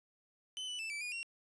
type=tone with pitch steps; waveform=40% pulse; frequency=3032 / 2974 / 2645 / 2318 / 2447 / 2743 Hz; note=F#7 / F#7 / E7 / D7 / D#7 / F7; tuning=+42 / +8 / +5 / -23 / -29 / -32 cents; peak=-38 dBFS; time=0.57-1.23 s; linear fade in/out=0 ms; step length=110 ms; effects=resampled to 22050 Hz + 12-bit